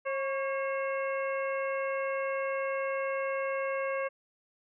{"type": "harmonic tone with a mistuned harmonic", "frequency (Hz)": 540, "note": "C#5", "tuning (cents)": -45, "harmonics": [1, 2, 3, 4, 5], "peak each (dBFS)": [-31, -37, -40, -40, -44], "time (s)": [0.05, 4.09], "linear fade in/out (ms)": 20, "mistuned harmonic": 2, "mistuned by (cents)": 49, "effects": []}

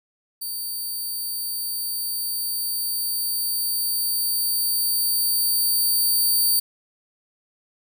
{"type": "tone with level ramp", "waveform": "5% pulse", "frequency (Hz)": 4605, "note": "D8", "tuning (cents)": -35, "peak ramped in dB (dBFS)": [-21, -10], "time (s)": [0.41, 6.6], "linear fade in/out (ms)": 10, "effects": []}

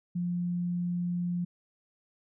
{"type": "tone", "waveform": "sine", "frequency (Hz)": 175.7, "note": "F3", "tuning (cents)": 11, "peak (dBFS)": -28, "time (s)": [0.15, 1.45], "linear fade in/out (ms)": 10, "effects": []}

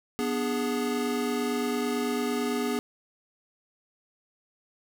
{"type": "chord", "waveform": "square", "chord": "G# diminished", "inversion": "first", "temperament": "equal with one note detuned", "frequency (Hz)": [244.8, 293.7, 415.3], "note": ["B3", "D4", "G#4"], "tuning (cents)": [-15, 0, 0], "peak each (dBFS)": [-30, -35, -31], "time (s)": [0.19, 2.79], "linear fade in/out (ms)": 0, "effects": []}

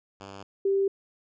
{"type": "tone pair in turn", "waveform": ["5% pulse", "sine"], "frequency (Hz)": [98, 392], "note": ["G2", "G4"], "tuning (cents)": [0, 0], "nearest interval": "2 octaves", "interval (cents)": 2400, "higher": "second", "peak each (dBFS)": [-30, -21], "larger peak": "second", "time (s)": [[0.2, 0.43], [0.65, 0.88]], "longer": "neither", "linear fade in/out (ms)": 5, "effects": ["resampled to 16000 Hz"]}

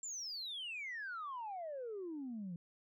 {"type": "exponential sweep", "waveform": "sine", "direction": "down", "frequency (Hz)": [7450, 165.5], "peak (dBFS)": -40, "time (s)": [0.03, 2.56], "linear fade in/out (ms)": 2, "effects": ["tanh soft clip ceiling -38 dBFS"]}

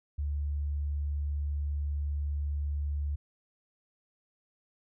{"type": "tone", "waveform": "sine", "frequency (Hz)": 72.6, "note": "D2", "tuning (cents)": -19, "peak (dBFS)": -29, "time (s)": [0.18, 3.16], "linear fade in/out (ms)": 10, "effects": []}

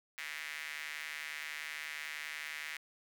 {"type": "tone with high-pass filter", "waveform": "square", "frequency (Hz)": 75.4, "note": "D2", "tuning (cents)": 46, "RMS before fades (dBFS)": -43, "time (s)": [0.18, 2.77], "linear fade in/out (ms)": 0, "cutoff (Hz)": 2000, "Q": 3.5, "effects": []}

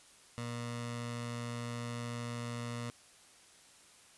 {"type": "tone with notch filter", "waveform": "15% pulse", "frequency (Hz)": 119.1, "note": "A#2", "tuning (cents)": 38, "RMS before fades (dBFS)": -40, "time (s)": [0.38, 2.9], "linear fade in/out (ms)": 0, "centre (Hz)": 350, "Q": 1.5, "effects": ["white hiss -60 dBFS RMS until 4.17 s", "resampled to 24000 Hz"]}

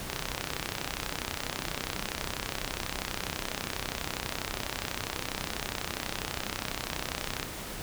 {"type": "click train", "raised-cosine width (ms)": 0.2, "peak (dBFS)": -13, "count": 237, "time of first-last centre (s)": [0.1, 7.429], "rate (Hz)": 32.2, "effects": ["pink hiss -39 dBFS RMS until 7.82 s"]}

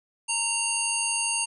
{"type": "harmonic tone", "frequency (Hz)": 923, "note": "A#5", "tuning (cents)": -17, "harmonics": [1, 3, 5, 7, 9, 10], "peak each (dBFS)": [-34, -29, -35, -33, -32, -29], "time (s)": [0.28, 1.46], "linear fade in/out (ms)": 20, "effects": []}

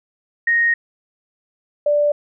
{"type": "tone pair in turn", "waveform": "sine", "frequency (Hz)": [1864.7, 587.3], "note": ["A#6", "D5"], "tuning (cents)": [0, 0], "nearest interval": "octave + minor sixth", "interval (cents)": 2000, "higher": "first", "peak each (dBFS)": -13, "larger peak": "neither", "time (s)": [[0.47, 0.74], [1.86, 2.12]], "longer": "first", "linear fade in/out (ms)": 5, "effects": []}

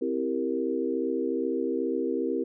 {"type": "chord", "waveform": "sine", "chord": "C dominant seventh", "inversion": "none", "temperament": "equal", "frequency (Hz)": [261.6, 329.6, 392, 466.2], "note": ["C4", "E4", "G4", "Bb4"], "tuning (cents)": [0, 0, 0, 0], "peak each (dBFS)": -31, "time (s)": [0.01, 2.44], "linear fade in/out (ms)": 10, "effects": []}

